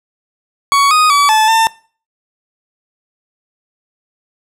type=tone with pitch steps; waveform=40% pulse; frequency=1121 / 1244 / 1144 / 870 / 897 Hz; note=C#6 / D#6 / D6 / A5 / A5; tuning=+19 / -1 / -46 / -20 / +33 cents; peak=-7 dBFS; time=0.72-1.67 s; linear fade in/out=0 ms; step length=190 ms; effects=noise-tail reverb RT60 0.4 s tail -21 dB re dry + low-pass 11000 Hz 12 dB/octave